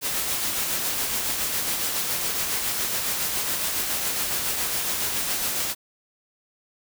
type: noise with tremolo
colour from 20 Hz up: white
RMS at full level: -25 dBFS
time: 0.01-5.75 s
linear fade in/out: 50 ms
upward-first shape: sine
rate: 7.2 Hz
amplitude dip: 30%
effects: none